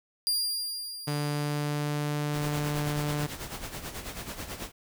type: tone with exponential decay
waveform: sawtooth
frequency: 4798 Hz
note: D8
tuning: 36 cents sharp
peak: -21 dBFS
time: 0.27-2.34 s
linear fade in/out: 0 ms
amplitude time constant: 450 ms
type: tone with pitch glide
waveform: sawtooth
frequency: 146.83 to 147.77 Hz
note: D3 to D3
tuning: 0 to +11 cents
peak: -24 dBFS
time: 1.07-3.27 s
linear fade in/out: 10 ms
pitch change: +11 cents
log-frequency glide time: 1.24-2.18 s
type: noise with tremolo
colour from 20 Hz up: pink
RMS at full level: -36 dBFS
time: 2.32-4.72 s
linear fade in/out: 50 ms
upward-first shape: sine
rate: 9.2 Hz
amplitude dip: 65%
effects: none